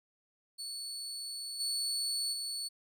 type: tone with level steps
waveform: 30% pulse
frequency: 4435 Hz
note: C#8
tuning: in tune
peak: -36 / -29 / -33 dBFS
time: 0.58-2.69 s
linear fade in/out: 20 ms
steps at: 1.59 / 2.32 s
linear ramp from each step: 20 ms
effects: none